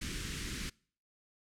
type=band-stop noise; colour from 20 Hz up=pink; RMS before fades=-39 dBFS; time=0.01-0.7 s; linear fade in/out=10 ms; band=350 to 1500 Hz; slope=24 dB/octave; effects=noise-tail reverb RT60 0.5 s tail -25 dB re dry + low-pass 9000 Hz 12 dB/octave